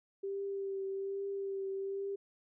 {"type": "tone with vibrato", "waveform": "sine", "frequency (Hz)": 392, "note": "G4", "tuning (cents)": 0, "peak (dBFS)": -35, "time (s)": [0.23, 2.16], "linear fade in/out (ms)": 10, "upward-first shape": "triangle", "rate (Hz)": 1.2, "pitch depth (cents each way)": 23, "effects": []}